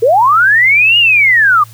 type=linear two-way sweep; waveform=sine; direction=up then down; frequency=422.3 to 2893 to 1153 Hz; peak=-5 dBFS; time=0.02-1.64 s; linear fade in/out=10 ms; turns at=0.98 s; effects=added 112 Hz sine -34 dBFS peak until 1.73 s + white hiss -42 dBFS RMS until 1.73 s